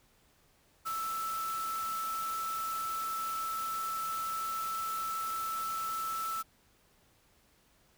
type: tone in noise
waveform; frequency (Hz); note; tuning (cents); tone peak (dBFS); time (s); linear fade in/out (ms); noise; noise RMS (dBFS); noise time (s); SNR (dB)
sine; 1318.5; E6; 0; -33; 0.85-6.43; 20; white; -44; 0.85-6.43; +8
effects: pink hiss -67 dBFS RMS until 7.97 s